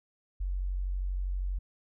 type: tone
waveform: sine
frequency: 46.25 Hz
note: F#1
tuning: in tune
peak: -29 dBFS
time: 0.4-1.59 s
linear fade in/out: 10 ms
effects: none